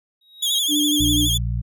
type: tone with exponential growth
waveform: triangle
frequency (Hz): 3800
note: A#7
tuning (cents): +33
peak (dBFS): -18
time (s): 0.21-0.59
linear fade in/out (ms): 5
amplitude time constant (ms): 82
type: tone with vibrato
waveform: sawtooth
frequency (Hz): 3340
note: G#7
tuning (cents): +9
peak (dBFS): -16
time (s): 0.42-1.38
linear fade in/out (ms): 10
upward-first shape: sine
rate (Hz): 12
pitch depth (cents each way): 75
type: tone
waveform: sine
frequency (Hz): 296.3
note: D4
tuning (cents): +15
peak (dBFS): -19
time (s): 0.68-1.29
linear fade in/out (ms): 50
type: harmonic tone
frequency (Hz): 58.2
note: A#1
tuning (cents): -2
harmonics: 1 / 2 / 3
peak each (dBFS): -23 / -24 / -33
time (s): 0.99-1.62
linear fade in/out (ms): 20
effects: none

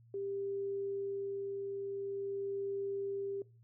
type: tone with tremolo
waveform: sine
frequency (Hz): 395.9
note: G4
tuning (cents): +17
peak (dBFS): -35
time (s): 0.14-3.42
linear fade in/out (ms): 2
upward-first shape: sine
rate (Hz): 0.47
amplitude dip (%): 25
effects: noise-tail reverb RT60 0.3 s tail -21 dB re dry + added 116 Hz sine -59 dBFS peak until 3.63 s

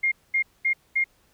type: tone bursts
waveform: sine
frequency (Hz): 2127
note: C7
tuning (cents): +28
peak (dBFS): -19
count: 4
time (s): 0.03-1.042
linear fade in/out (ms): 10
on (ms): 88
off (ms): 220
effects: pink hiss -63 dBFS RMS until 1.33 s

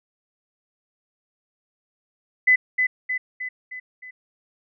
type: tone with echo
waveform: sine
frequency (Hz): 2010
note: B6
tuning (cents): +30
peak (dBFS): -12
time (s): 2.47-2.56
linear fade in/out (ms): 10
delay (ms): 310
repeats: 5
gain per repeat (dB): -5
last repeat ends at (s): 4.11
effects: none

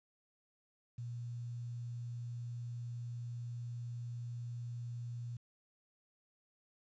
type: tone with quantisation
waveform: sine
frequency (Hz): 119.5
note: A#2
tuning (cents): +43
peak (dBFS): -40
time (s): 0.98-5.37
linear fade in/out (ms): 5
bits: 11
effects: resampled to 16000 Hz

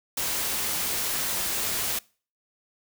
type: noise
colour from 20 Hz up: white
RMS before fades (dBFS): -28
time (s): 0.17-1.99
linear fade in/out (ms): 5
effects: noise-tail reverb RT60 0.4 s tail -24 dB re dry

